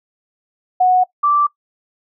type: tone pair in turn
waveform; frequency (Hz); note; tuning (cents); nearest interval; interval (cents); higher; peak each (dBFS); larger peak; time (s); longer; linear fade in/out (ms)
sine; 735 / 1169.6; F#5 / D6; -12 / -7; minor sixth; 805; second; -9 / -11; first; 0.8-1.04 / 1.23-1.47; neither; 10
effects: noise-tail reverb RT60 0.1 s tail -20 dB re dry